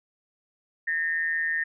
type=tone with amplitude modulation; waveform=sine; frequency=1826 Hz; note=A#6; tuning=36 cents flat; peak=-21 dBFS; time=0.87-1.64 s; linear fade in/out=10 ms; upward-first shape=sine; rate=161 Hz; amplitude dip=65%; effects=none